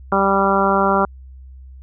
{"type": "harmonic tone", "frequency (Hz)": 196, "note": "G3", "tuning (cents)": 0, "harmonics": [1, 2, 3, 4, 5, 6, 7], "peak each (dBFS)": [-21, -21, -21, -21, -21, -21, -21], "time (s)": [0.12, 1.05], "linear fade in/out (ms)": 2, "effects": ["added 65 Hz sine -36 dBFS peak until 1.82 s"]}